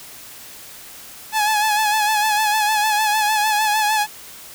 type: tone with vibrato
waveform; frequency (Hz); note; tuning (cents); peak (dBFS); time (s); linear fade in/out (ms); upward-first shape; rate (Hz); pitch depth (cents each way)
sawtooth; 852; G#5; +44; -12; 1.32-4.07; 50; sine; 6.6; 49
effects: white hiss -39 dBFS RMS until 4.54 s